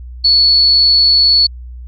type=tone with amplitude modulation; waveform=sine; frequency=4416 Hz; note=C#8; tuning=7 cents flat; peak=-5 dBFS; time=0.24-1.47 s; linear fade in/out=10 ms; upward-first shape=sine; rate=142 Hz; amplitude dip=30%; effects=added 61 Hz sine -27 dBFS peak until 1.87 s

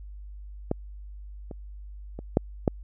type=clicks; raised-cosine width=2 ms; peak=-11 / -24 / -23 / -6 / -7 dBFS; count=5; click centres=0.714 / 1.512 / 2.19 / 2.371 / 2.678 s; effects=added 50 Hz sine -39 dBFS peak until 2.83 s

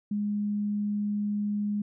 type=tone; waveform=sine; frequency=206.8 Hz; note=G#3; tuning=7 cents flat; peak=-26 dBFS; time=0.11-1.82 s; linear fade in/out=5 ms; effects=none

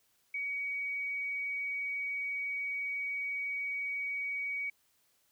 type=tone; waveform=sine; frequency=2257 Hz; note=C#7; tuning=31 cents sharp; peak=-33 dBFS; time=0.34-4.7 s; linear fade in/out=5 ms; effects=white hiss -72 dBFS RMS until 5.31 s

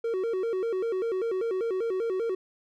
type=tone with vibrato; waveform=triangle; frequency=415.3 Hz; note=G#4; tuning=in tune; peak=-24 dBFS; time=0.04-2.35 s; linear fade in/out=5 ms; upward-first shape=square; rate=5.1 Hz; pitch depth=180 cents each way; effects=none

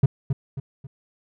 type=tone with echo; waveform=triangle; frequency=135.5 Hz; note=C#3; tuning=39 cents flat; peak=-9 dBFS; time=0.03-0.06 s; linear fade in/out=5 ms; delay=270 ms; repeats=3; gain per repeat=-8 dB; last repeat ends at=0.87 s; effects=none

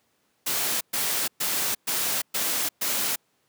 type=noise bursts; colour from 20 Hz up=white; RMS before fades=-26 dBFS; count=6; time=0.46-3.16 s; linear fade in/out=10 ms; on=350 ms; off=120 ms; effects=pink hiss -69 dBFS RMS until 3.48 s + high-pass 150 Hz 12 dB/octave

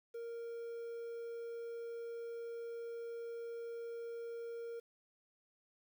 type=tone with quantisation; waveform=triangle; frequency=466.2 Hz; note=A#4; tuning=in tune; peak=-40 dBFS; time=0.14-4.8 s; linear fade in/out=10 ms; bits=11; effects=none

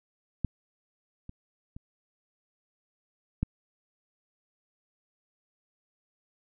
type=clicks; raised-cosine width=5 ms; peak=-15 / -29 / -30 / -14 dBFS; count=4; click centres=0.447 / 1.294 / 1.765 / 3.43 s; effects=none

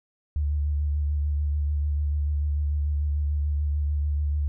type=tone with vibrato; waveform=sine; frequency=73.42 Hz; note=D2; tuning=in tune; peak=-22 dBFS; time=0.36-4.48 s; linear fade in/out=0 ms; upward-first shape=sine; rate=6.8 Hz; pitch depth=30 cents each way; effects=none

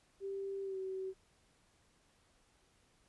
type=tone with pitch glide; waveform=sine; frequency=392 to 379.7 Hz; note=G4 to F#4; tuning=0 to +45 cents; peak=-38 dBFS; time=0.2-1.14 s; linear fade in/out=50 ms; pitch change=-55 cents; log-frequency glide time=0.63-0.78 s; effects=pink hiss -71 dBFS RMS until 3.08 s + resampled to 24000 Hz

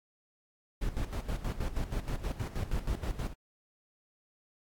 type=noise with tremolo; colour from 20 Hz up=brown; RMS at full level=-32 dBFS; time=0.81-3.34 s; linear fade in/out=10 ms; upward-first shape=square; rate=6.3 Hz; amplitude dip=70%; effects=AAC 64 kbps

